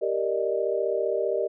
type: chord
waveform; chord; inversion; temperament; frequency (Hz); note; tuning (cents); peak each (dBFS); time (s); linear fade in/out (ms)
sine; Eb major seventh; first; equal; 392 / 466.2 / 587.3 / 622.3; G4 / Bb4 / D5 / Eb5; 0 / 0 / 0 / 0; -28 / -28 / -30 / -29; 0.01-1.48; 20
effects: none